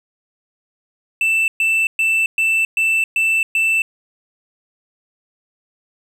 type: tone bursts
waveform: triangle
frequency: 2659 Hz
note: E7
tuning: 14 cents sharp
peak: -12 dBFS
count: 7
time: 1.21-3.82 s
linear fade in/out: 2 ms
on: 270 ms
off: 120 ms
effects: none